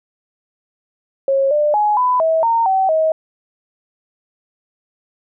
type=tone with pitch steps; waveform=sine; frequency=544 / 596 / 839 / 999 / 646 / 919 / 765 / 635 Hz; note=C#5 / D5 / G#5 / B5 / E5 / A#5 / G5 / D#5; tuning=-33 / +25 / +17 / +20 / -35 / -25 / -42 / +35 cents; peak=-12 dBFS; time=1.28-3.12 s; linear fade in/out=2 ms; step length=230 ms; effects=none